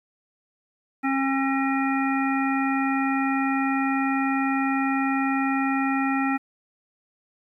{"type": "harmonic tone", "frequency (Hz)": 270, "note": "C#4", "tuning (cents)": -45, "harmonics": [1, 3, 5, 7, 9], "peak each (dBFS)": [-23, -28, -30, -31, -33], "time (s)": [1.03, 6.38], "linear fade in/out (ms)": 20, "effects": ["10-bit"]}